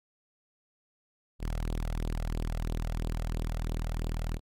sawtooth tone with flanger, 40.12 Hz, E1, 46 cents flat, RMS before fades -32 dBFS, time 1.39-4.4 s, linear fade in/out 50 ms, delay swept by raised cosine 0.24 to 1.54 ms, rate 3 Hz, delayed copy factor +0.65, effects MP3 64 kbps

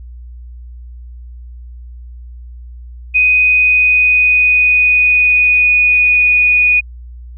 sine tone with pitch glide, 2497 to 2470 Hz, D#7 to D#7, +6 to -13 cents, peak -7 dBFS, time 3.14-6.81 s, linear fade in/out 20 ms, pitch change -19 cents, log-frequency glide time 3.32-6.32 s, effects added 60 Hz sine -29 dBFS peak until 7.37 s

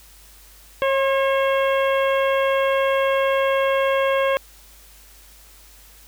harmonic tone with a mistuned harmonic, 543 Hz, C#5, 36 cents flat, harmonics 1 / 2 / 3 / 4 / 5 / 6, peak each -18 / -24 / -28 / -30 / -32 / -34 dBFS, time 0.82-4.37 s, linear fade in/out 0 ms, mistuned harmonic 2, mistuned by -21 cents, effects added 50 Hz sine -49 dBFS peak until 6.07 s + white hiss -49 dBFS RMS until 6.07 s

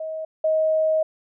sine tone pair in turn, 634 / 630.5 Hz, D#5 / D#5, +32 / +23 cents, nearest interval unison, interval 9 cents, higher first, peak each -27 / -17 dBFS, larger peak second, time 0-0.25 / 0.44-1.03 s, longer second, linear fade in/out 5 ms, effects none

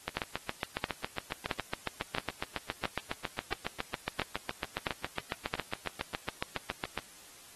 two click trains, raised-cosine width 0.3 ms, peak -16 / -14 dBFS, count 51 / 9, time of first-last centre 0.08-6.977 / 0.17-5.539 s, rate 7.25 / 1.49 Hz, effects white hiss -54 dBFS RMS until 7.55 s + AAC 32 kbps

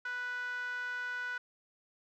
5% pulse tone with band-pass filter, 493.9 Hz, B4, in tune, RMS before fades -38 dBFS, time 0.05-1.38 s, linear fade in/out 5 ms, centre 1400 Hz, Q 9.5, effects none

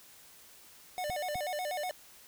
square tone with vibrato, 660 Hz, E5, 2 cents sharp, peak -34 dBFS, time 0.98-1.91 s, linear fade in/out 0 ms, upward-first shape square, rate 8.2 Hz, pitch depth 180 cents each way
clicks, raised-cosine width 5 ms, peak -31 dBFS, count 2, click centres 1.098 / 1.356 s
effects white hiss -56 dBFS RMS until 2.27 s

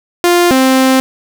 sawtooth tone pair in turn, 350 / 262.2 Hz, F4 / C4, +4 / +4 cents, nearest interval perfect fourth, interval 500 cents, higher first, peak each -3 dBFS, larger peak neither, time 0.24-0.51 / 0.51-1 s, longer second, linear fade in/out 0 ms, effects 7-bit

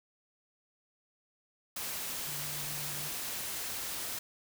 sine tone in noise, 146.83 Hz, D3, in tune, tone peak -46 dBFS, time 2.27-3.09 s, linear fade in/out 5 ms, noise white, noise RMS -38 dBFS, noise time 1.76-4.19 s, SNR -11 dB, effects none

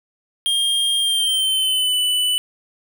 square tone with pitch glide, 3216 to 2983 Hz, G7 to F#7, +44 to +13 cents, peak -17 dBFS, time 0.46-2.38 s, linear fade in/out 0 ms, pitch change -131 cents, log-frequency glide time 0.98-1.98 s, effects none

